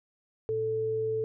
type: tone pair together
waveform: sine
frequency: 116.54 / 440 Hz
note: A#2 / A4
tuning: 0 / 0 cents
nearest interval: octave + major seventh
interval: 2300 cents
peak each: -39 / -27 dBFS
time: 0.49-1.24 s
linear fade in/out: 0 ms
effects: none